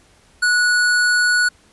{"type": "tone", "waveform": "square", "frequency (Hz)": 1467, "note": "F#6", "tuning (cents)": -15, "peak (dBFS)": -14, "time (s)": [0.42, 1.49], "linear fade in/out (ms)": 10, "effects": ["pink hiss -53 dBFS RMS until 1.72 s", "resampled to 24000 Hz"]}